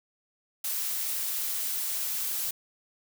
blue noise, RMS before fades -31 dBFS, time 0.64-2.51 s, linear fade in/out 5 ms, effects none

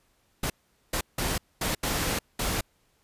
pink noise bursts at uneven times, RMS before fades -28 dBFS, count 6, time 0.43-0.5 / 0.93-1.01 / 1.18-1.38 / 1.61-1.75 / 1.83-2.19 / 2.39-2.61 s, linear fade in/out 5 ms, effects pink hiss -68 dBFS RMS until 3.03 s + resampled to 32000 Hz

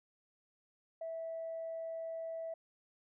sine tone, 655 Hz, E5, 11 cents flat, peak -38 dBFS, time 1.01-2.54 s, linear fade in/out 5 ms, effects tanh soft clip ceiling -34 dBFS

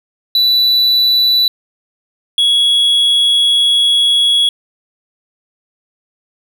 triangle tone pair in turn, 3965 / 3346 Hz, B7 / G#7, +6 / +12 cents, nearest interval minor third, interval 294 cents, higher first, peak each -7 dBFS, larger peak neither, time 0.35-1.48 / 2.38-4.49 s, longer second, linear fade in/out 2 ms, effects none

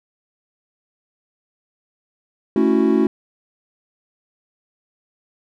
triangle chord, F# minor seventh, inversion first, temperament equal, 220 / 277.2 / 329.6 / 370 Hz, A3 / C#4 / E4 / F#4, 0 / 0 / 0 / 0 cents, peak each -17 dBFS, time 2.56-3.07 s, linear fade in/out 2 ms, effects none

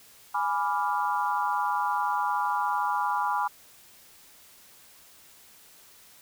sine chord, G# diminished seventh, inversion none, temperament equal, 830.6 / 987.8 / 1174.7 / 1396.9 Hz, G#5 / B5 / D6 / F6, 0 / 0 / 0 / 0 cents, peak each -29 / -28 / -31 / -34 dBFS, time 0.34-3.48 s, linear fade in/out 10 ms, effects white hiss -54 dBFS RMS until 6.21 s

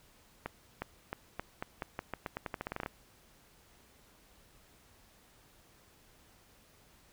accelerating click train, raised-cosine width 0.5 ms, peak -21 dBFS, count 19, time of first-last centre 0.46-2.861 s, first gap 360 ms, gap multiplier 0.86, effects pink hiss -63 dBFS RMS until 7.12 s

